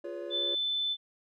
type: chord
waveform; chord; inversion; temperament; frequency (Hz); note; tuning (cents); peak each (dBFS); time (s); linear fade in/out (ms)
triangle; C# dominant seventh; first; equal with one note detuned; 349.2 / 415.3 / 493.9 / 564.7; E#4 / G#4 / B4 / C#5; 0 / 0 / 0 / +32; -38 / -43 / -43 / -38; 0.04-0.55; 5
type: tone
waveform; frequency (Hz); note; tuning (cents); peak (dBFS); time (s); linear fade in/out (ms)
sine; 3519; A7; 0; -28; 0.3-0.97; 50
effects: none